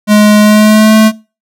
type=tone with pitch glide; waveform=square; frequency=210 to 218 Hz; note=G#3 to A3; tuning=+19 to -16 cents; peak=-3 dBFS; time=0.07-1.12 s; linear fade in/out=50 ms; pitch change=+65 cents; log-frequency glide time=0.41-0.96 s; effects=noise-tail reverb RT60 0.3 s tail -21 dB re dry